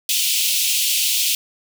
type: high-pass noise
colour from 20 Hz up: pink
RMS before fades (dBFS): -19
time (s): 0.09-1.35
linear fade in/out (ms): 2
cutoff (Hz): 2600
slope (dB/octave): 48
effects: none